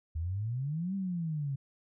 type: exponential two-way sweep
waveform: sine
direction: up then down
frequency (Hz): 76.6 to 198.5 to 134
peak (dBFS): -31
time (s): 0.15-1.56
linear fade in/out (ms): 10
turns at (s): 0.95
effects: none